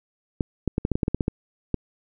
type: clicks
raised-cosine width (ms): 3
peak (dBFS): -9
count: 12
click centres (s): 0.408 / 0.677 / 0.781 / 0.851 / 0.917 / 0.955 / 1.032 / 1.081 / 1.146 / 1.208 / 1.281 / 1.743
effects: none